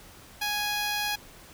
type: tone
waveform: 10% pulse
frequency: 830.6 Hz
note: G#5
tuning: in tune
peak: -19 dBFS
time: 0.41-1.16 s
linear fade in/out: 10 ms
effects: pink hiss -50 dBFS RMS until 1.53 s